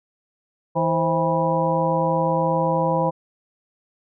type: harmonic tone with a mistuned harmonic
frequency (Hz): 162.9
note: E3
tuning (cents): -20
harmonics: 1 / 2 / 3 / 4 / 5 / 6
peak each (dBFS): -24 / -29 / -22 / -29 / -26 / -24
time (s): 0.75-3.11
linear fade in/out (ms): 20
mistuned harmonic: 3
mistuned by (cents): +110
effects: none